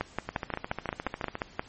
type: two click trains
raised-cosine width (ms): 0.5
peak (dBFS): -17 / -13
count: 16 / 10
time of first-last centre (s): 0.29-1.354 / 0.01-1.595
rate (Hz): 14.1 / 5.68
effects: pink hiss -53 dBFS RMS until 1.68 s + MP3 32 kbps